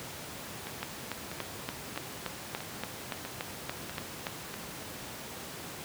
two click trains, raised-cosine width 0.3 ms, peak -23 / -17 dBFS, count 7 / 13, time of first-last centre 0.67-4.541 / 0.83-4.268 s, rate 1.55 / 3.49 Hz, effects pink hiss -42 dBFS RMS until 5.84 s + high-pass 100 Hz 12 dB/octave

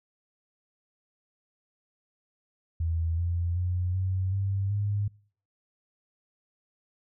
sine tone with pitch steps, 82.41 / 86.06 / 89.87 / 93.85 / 98 / 102.34 Hz, E2 / F2 / F#2 / F#2 / G2 / G#2, 0 / -25 / -50 / +25 / 0 / -25 cents, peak -25 dBFS, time 2.8-5.08 s, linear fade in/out 5 ms, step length 380 ms, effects noise-tail reverb RT60 0.5 s tail -26 dB re dry

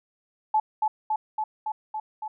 sine tone with echo, 863 Hz, A5, 34 cents flat, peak -18 dBFS, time 0.54-0.6 s, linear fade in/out 5 ms, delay 280 ms, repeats 6, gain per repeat -2 dB, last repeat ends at 2.28 s, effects none

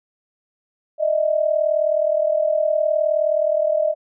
sine tone pair together, 608 / 647.3 Hz, D#5 / E5, -40 / -32 cents, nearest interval minor second, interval 108 cents, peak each -18 / -20 dBFS, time 0.98-3.95 s, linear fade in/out 50 ms, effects none

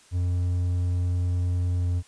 triangle tone with pitch glide, 89 to 88.33 Hz, F2 to F2, +33 to +20 cents, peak -20 dBFS, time 0.11-2.03 s, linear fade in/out 50 ms, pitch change -13 cents, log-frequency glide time 1.79-1.86 s, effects white hiss -55 dBFS RMS until 2.07 s + resampled to 22050 Hz

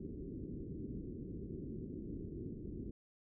white low-pass noise, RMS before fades -45 dBFS, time 0-2.91 s, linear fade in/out 5 ms, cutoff 380 Hz, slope 48 dB/octave, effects none

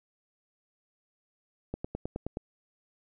click train, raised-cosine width 2 ms, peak -20 dBFS, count 7, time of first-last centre 1.74-2.371 s, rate 9.51 Hz, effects none

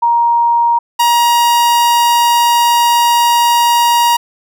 sine / 45% pulse tone pair in turn, 940 / 948.2 Hz, A#5 / A#5, +14 / +29 cents, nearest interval unison, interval 15 cents, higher second, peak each -8 dBFS, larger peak neither, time 0.02-0.79 / 0.99-4.17 s, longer second, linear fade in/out 10 ms, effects none

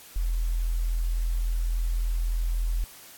sine tone, 41.78 Hz, E1, 24 cents sharp, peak -23 dBFS, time 0.16-2.84 s, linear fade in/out 0 ms, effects white hiss -48 dBFS RMS until 3.17 s + AAC 64 kbps

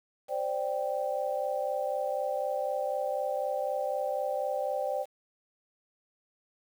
sine chord, C suspended second, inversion none, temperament equal, 523.3 / 587.3 / 784 Hz, C5 / D5 / G5, 0 / 0 / 0 cents, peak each -33 / -32 / -34 dBFS, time 0.28-5.06 s, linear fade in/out 50 ms, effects 9-bit

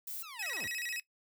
violet noise, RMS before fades -41 dBFS, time 0.07-0.23 s, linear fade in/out 5 ms
15% pulse linear sweep, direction down, 1396.9 to 32 Hz, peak -39 dBFS, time 0.22-0.68 s, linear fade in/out 20 ms
sawtooth tone with vibrato, 2217 Hz, C#7, in tune, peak -33 dBFS, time 0.39-1 s, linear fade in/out 5 ms, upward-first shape square, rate 14 Hz, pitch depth 250 cents each way
effects noise-tail reverb RT60 0.1 s tail -17 dB re dry

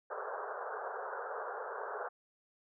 pink band-pass noise, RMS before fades -41 dBFS, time 0.1-2.09 s, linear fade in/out 10 ms, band 410 to 1600 Hz, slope 96 dB/octave, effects none

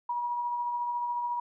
sine tone with tremolo, 962 Hz, B5, 46 cents flat, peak -27 dBFS, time 0.09-1.4 s, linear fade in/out 5 ms, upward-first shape triangle, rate 14 Hz, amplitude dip 35%, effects none

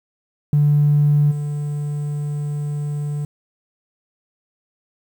triangle tone with level steps, 146.8 Hz, D3, in tune, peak -8 / -19 dBFS, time 0.53-3.25 s, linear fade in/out 2 ms, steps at 1.3 s, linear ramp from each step 20 ms, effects tanh soft clip ceiling -9 dBFS + 8-bit

